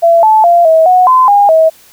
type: tone with pitch steps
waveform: sine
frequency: 674 / 870 / 690 / 644 / 733 / 1025 / 812 / 642 Hz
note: E5 / A5 / F5 / E5 / F#5 / C6 / G#5 / E5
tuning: +38 / -20 / -21 / -41 / -16 / -36 / -39 / -46 cents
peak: -3 dBFS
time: 0.02-1.7 s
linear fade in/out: 20 ms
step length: 210 ms
effects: white hiss -42 dBFS RMS until 1.92 s